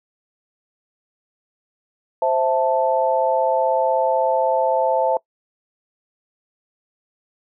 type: chord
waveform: sine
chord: A minor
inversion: first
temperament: equal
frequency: 523.3 / 659.3 / 880 Hz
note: C5 / E5 / A5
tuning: 0 / 0 / 0 cents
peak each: -20 dBFS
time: 2.22-5.17 s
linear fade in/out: 2 ms
effects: noise-tail reverb RT60 0.1 s tail -22 dB re dry